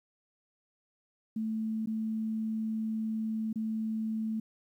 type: tone with dropouts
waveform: sine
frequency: 220.1 Hz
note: A3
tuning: 1 cent sharp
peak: -30 dBFS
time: 1.36-4.4 s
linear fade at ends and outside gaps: 5 ms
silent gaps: 1.86-1.871 / 3.529-3.557 s
effects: 11-bit